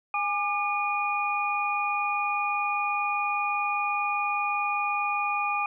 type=tone cluster; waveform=sine; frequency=823 / 1195 / 2450 Hz; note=G#5 / D6 / D#7; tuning=-16 / +30 / -27 cents; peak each=-29 dBFS; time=0.14-5.66 s; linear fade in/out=2 ms; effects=none